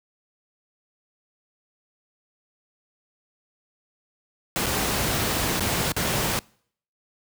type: noise with dropouts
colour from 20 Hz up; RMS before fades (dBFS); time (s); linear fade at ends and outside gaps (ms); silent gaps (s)
pink; -24; 4.56-6.39; 0; 4.66-4.665 / 5.596-5.606 / 5.919-5.965
effects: noise-tail reverb RT60 0.6 s tail -26 dB re dry + high-pass 60 Hz 12 dB/octave